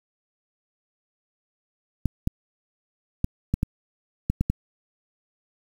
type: clicks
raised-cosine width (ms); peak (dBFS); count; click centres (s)
5; -9; 8; 2.057 / 2.274 / 3.244 / 3.54 / 3.631 / 4.3 / 4.41 / 4.5
effects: 7-bit